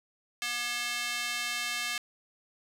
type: tone with high-pass filter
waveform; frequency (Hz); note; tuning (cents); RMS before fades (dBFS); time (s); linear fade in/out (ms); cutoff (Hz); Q
square; 240.7; B3; -44; -33; 0.42-1.98; 0; 2100; 1.1
effects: low-pass 11000 Hz 12 dB/octave + 9-bit